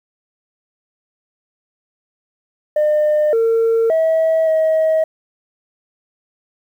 sine tone with pitch steps, 604 / 455 / 645 / 636 Hz, D5 / A#4 / E5 / D#5, +48 / -42 / -38 / +38 cents, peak -10 dBFS, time 2.76-5.04 s, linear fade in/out 5 ms, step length 570 ms, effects tanh soft clip ceiling -10 dBFS + 8-bit

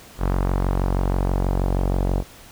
sawtooth tone with low-pass filter sweep, 46.25 Hz, F#1, in tune, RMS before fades -21 dBFS, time 0.18-2.24 s, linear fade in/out 50 ms, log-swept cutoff 1200 to 690 Hz, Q 1.4, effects pink hiss -45 dBFS RMS until 2.51 s

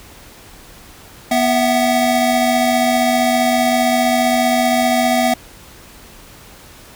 square tone cluster, 244.6 / 659 / 749 Hz, B3 / E5 / F#5, -16 / -1 / +21 cents, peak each -18 dBFS, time 1.31-5.34 s, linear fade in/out 5 ms, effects pink hiss -41 dBFS RMS until 6.95 s

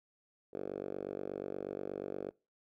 5% pulse tone with band-pass filter, 48.36 Hz, G1, 23 cents flat, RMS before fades -41 dBFS, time 0.53-2.31 s, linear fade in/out 10 ms, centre 440 Hz, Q 2.3, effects noise-tail reverb RT60 0.3 s tail -24 dB re dry

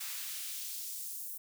white noise with high-pass filter sweep, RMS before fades -41 dBFS, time 0-1.38 s, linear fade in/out 10 ms, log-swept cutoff 1300 to 11000 Hz, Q 0.77, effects none

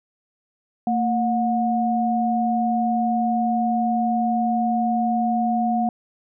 sine tone pair together, 228 / 724 Hz, A#3 / F#5, -38 / -38 cents, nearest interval octave + minor sixth, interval 2000 cents, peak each -21 dBFS, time 0.87-5.89 s, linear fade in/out 2 ms, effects none

